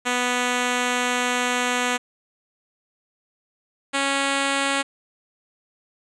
5% pulse tone pair in turn, 246.9 / 276.2 Hz, B3 / C#4, 0 / -6 cents, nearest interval major second, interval 194 cents, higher second, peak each -9 dBFS, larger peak neither, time 0.05-1.98 / 3.93-4.83 s, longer first, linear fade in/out 20 ms, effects resampled to 24000 Hz

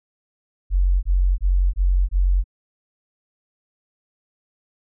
sine tone bursts, 45.63 Hz, F#1, 23 cents flat, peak -14 dBFS, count 5, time 0.7-2.442 s, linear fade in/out 50 ms, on 330 ms, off 23 ms, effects none

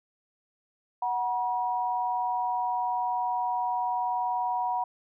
sine tone pair together, 740 / 960.3 Hz, F#5 / B5, 0 / -49 cents, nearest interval perfect fourth, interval 451 cents, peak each -29 / -28 dBFS, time 1.02-4.84 s, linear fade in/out 5 ms, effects none

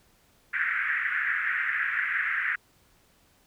white band-pass noise, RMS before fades -28 dBFS, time 0.53-2.56 s, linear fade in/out 10 ms, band 1500 to 2000 Hz, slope 48 dB/octave, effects pink hiss -63 dBFS RMS until 3.46 s

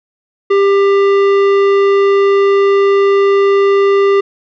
sine tone with tanh clipping, 396.9 Hz, G4, 22 cents sharp, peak -9 dBFS, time 0.5-4.21 s, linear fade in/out 10 ms, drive 14 dB, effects none

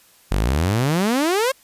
sawtooth exponential sweep, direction up, 43.65 to 554 Hz, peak -13 dBFS, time 0.31-1.52 s, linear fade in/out 10 ms, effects white hiss -53 dBFS RMS until 1.63 s + resampled to 32000 Hz

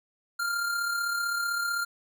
square tone with amplitude modulation, 1396.9 Hz, F6, in tune, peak -26 dBFS, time 0.39-1.85 s, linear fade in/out 10 ms, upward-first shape sine, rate 35.7 Hz, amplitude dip 40%, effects none

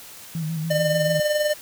sine tone with vibrato, 160 Hz, D#3, 49 cents sharp, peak -24 dBFS, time 0.35-1.2 s, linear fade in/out 2 ms, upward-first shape square, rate 6.9 Hz, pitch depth 45 cents each way
square tone with tremolo, 601 Hz, D5, 40 cents sharp, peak -18 dBFS, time 0.7-1.54 s, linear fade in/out 10 ms, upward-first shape sine, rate 20 Hz, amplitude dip 50%
effects white hiss -42 dBFS RMS until 1.61 s

